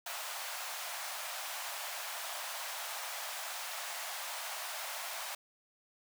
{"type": "high-pass noise", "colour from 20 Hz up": "pink", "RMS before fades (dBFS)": -41, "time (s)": [0.06, 5.35], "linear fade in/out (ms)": 5, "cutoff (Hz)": 620, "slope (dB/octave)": 48, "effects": []}